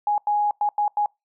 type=tone bursts at uneven times; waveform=sine; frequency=830.6 Hz; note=G#5; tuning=in tune; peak=-18 dBFS; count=5; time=0.07-0.18 / 0.27-0.51 / 0.61-0.69 / 0.78-0.88 / 0.97-1.06 s; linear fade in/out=2 ms; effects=noise-tail reverb RT60 0.2 s tail -26 dB re dry